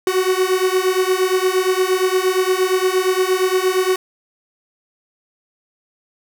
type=beating tone pair; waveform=45% pulse; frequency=368.3 / 376.9 Hz; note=F#4 / F#4; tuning=-8 / +32 cents; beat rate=8.6 Hz; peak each=-18 dBFS; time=0.07-3.96 s; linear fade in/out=2 ms; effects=none